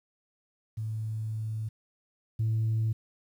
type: tone pair in turn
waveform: sine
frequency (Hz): 109.7 / 110.97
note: A2 / A2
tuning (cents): -5 / +15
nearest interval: unison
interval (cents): 20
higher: second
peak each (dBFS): -30 / -23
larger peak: second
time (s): 0.77-1.69 / 2.39-2.93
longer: first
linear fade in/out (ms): 10
effects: tanh soft clip ceiling -22 dBFS + 10-bit